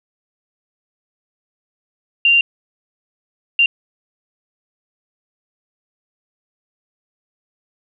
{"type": "tone bursts at uneven times", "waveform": "sine", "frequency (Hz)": 2778, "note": "F7", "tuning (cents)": -10, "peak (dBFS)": -9, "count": 2, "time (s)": [[2.25, 2.41], [3.59, 3.66]], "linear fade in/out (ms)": 2, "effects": []}